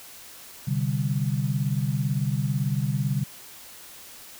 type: chord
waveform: sine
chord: C suspended second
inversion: none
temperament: equal with one note detuned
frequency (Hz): 128.86 / 146.83 / 196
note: C3 / D3 / G3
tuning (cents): -26 / 0 / 0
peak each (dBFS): -26 / -26 / -30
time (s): 0.67-3.24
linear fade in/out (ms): 10
effects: white hiss -45 dBFS RMS until 4.39 s